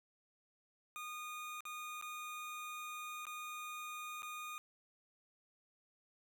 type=tone with dropouts; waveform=25% pulse; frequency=1227 Hz; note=D#6; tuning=25 cents flat; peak=-40 dBFS; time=0.96-4.58 s; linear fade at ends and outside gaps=0 ms; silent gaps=1.606-1.653 / 2.013-2.024 / 3.254-3.268 / 4.221-4.23 s; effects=none